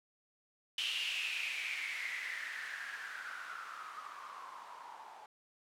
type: noise with low-pass filter sweep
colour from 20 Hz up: violet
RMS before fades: -42 dBFS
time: 0.78-5.26 s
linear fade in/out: 2 ms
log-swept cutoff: 3000 to 850 Hz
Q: 7.1
effects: none